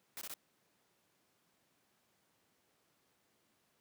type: noise bursts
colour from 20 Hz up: white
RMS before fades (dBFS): -45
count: 3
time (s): 0.17-0.339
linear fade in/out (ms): 0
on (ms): 43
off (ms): 20
effects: pink hiss -75 dBFS RMS until 3.8 s + high-pass 150 Hz 12 dB/octave